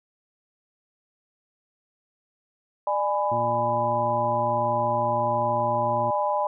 sine chord, G# diminished, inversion second, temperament just, 598 / 830.6 / 996.7 Hz, D5 / G#5 / B5, +31 / 0 / +16 cents, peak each -26 dBFS, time 2.87-6.47 s, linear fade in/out 2 ms
harmonic tone, 118.1 Hz, A#2, 23 cents sharp, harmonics 1 / 2 / 3, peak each -32 / -35 / -37 dBFS, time 3.31-6.11 s, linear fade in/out 10 ms
effects none

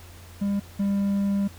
triangle tone pair in turn, 200.6 / 199.33 Hz, G3 / G3, +40 / +29 cents, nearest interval unison, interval 11 cents, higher first, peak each -20 / -19 dBFS, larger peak second, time 0.41-0.6 / 0.79-1.48 s, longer second, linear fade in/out 10 ms, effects added 87 Hz sine -44 dBFS peak until 1.58 s + pink hiss -49 dBFS RMS until 1.58 s

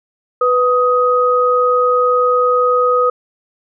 sine tone pair together, 495.9 / 1254 Hz, B4 / D#6, +7 / +13 cents, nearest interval octave + major third, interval 1606 cents, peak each -13 dBFS, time 0.41-3.1 s, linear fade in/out 5 ms, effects none

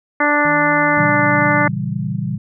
harmonic tone, 293.7 Hz, D4, in tune, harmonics 1 / 2 / 3 / 4 / 5 / 6 / 7, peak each -20 / -20 / -20 / -20 / -20 / -20 / -20 dBFS, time 0.2-1.68 s, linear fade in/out 5 ms
sine tone with pitch glide, 158.1 to 164.43 Hz, D#3 to E3, +28 to -4 cents, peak -26 dBFS, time 0.45-1.52 s, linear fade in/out 0 ms, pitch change +68 cents, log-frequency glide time 0.93-1.24 s
sine chord, A# diminished seventh, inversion none, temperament equal, 116.54 / 138.59 / 164.81 / 196 Hz, A#2 / C#3 / E3 / G3, 0 / 0 / 0 / 0 cents, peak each -25 / -24 / -24 / -24 dBFS, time 0.97-2.38 s, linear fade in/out 10 ms
effects none

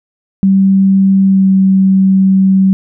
sine tone with pitch glide, 193.4 to 191.4 Hz, G3 to G3, -23 to -41 cents, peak -5 dBFS, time 0.43-2.73 s, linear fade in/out 0 ms, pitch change -18 cents, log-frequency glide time 1.2-1.5 s, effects none

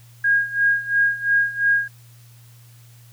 sine tone with tremolo, 1631 Hz, G#6, 32 cents flat, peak -13 dBFS, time 0.24-1.88 s, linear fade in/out 5 ms, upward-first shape sine, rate 2.9 Hz, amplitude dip 85%, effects added 118 Hz sine -45 dBFS peak until 3.12 s + white hiss -54 dBFS RMS until 3.12 s

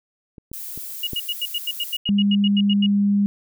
clicks, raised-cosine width 3 ms, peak -27 / -24 / -24 / -17 dBFS, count 4, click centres 0.382 / 0.516 / 0.776 / 1.133 s
violet noise, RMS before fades -33 dBFS, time 0.53-1.97 s, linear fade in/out 5 ms
sine tone bursts, 2876 Hz, F#7, 50 cents flat, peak -21 dBFS, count 15, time 1.03-2.863 s, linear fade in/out 5 ms, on 41 ms, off 87 ms
sine tone, 202.1 Hz, G#3, 47 cents flat, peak -15 dBFS, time 2.09-3.26 s, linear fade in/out 0 ms
effects none

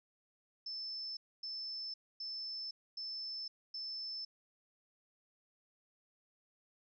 sine tone bursts, 5274 Hz, E8, in tune, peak -40 dBFS, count 5, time 0.66-4.25 s, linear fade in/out 5 ms, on 510 ms, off 260 ms, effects none

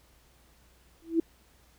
sine tone with exponential growth, 329.6 Hz, E4, in tune, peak -18 dBFS, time 1.02-1.2 s, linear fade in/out 5 ms, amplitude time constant 38 ms, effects added 60 Hz sine -63 dBFS peak until 1.78 s + pink hiss -63 dBFS RMS until 1.78 s

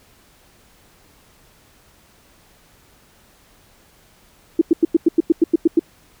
sine tone bursts, 329.6 Hz, E4, in tune, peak -8 dBFS, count 11, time 4.59-5.794 s, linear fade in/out 5 ms, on 24 ms, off 94 ms, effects pink hiss -53 dBFS RMS until 6.2 s

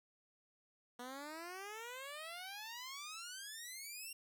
10% pulse exponential sweep, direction up, 240.2 to 2793 Hz, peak -38 dBFS, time 0.99-4.13 s, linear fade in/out 5 ms, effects none

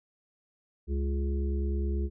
harmonic tone, 69.3 Hz, C#2, in tune, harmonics 1 / 3 / 5 / 6, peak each -27 / -38 / -38 / -42 dBFS, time 0.87-2.1 s, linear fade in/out 50 ms, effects none

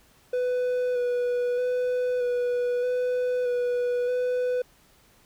triangle tone with vibrato, 493.9 Hz, B4, in tune, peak -21 dBFS, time 0.33-4.62 s, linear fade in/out 5 ms, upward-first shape square, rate 0.8 Hz, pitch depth 15 cents each way, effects pink hiss -59 dBFS RMS until 5.25 s

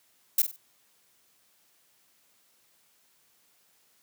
violet noise with echo, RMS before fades -21 dBFS, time 0.38-0.42 s, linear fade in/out 5 ms, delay 48 ms, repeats 3, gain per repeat -10 dB, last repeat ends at 0.564 s, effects white hiss -66 dBFS RMS until 4.02 s + high-pass 100 Hz 12 dB/octave

